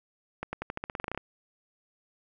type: accelerating click train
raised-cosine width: 0.5 ms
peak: -18 dBFS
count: 14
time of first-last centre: 0.43-1.176 s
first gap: 100 ms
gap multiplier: 0.9
effects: none